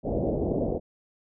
white low-pass noise, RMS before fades -27 dBFS, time 0.03-0.8 s, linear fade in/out 50 ms, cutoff 640 Hz, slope 48 dB/octave, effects none

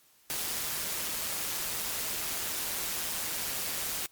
white noise with amplitude modulation, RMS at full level -32 dBFS, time 0.3-4.06 s, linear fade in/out 0 ms, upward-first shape sine, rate 161 Hz, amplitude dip 35%, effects white hiss -63 dBFS RMS until 4.11 s + MP3 96 kbps

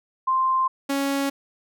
sine / sawtooth tone pair in turn, 1046.5 / 277.2 Hz, C6 / C#4, 0 / 0 cents, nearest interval octave + major seventh, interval 2300 cents, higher first, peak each -18 dBFS, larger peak neither, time 0.27-0.68 / 0.89-1.3 s, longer neither, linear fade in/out 10 ms, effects none

